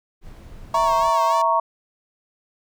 brown noise, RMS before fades -39 dBFS, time 0.21-1.12 s, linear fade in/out 50 ms
5% pulse tone with vibrato, 552 Hz, C#5, 7 cents flat, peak -21 dBFS, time 0.74-1.42 s, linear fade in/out 5 ms, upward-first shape sine, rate 3.5 Hz, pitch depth 110 cents each way
sine chord, A# diminished, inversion second, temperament equal, 659.3 / 932.3 / 1108.7 Hz, E5 / A#5 / C#6, 0 / 0 / 0 cents, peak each -22 / -19 / -20 dBFS, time 0.74-1.6 s, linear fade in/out 5 ms
effects none

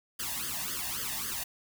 white noise with flanger, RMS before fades -35 dBFS, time 0.19-1.44 s, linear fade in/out 10 ms, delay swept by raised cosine 0.61 to 1.14 ms, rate 3.7 Hz, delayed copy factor +1, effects none

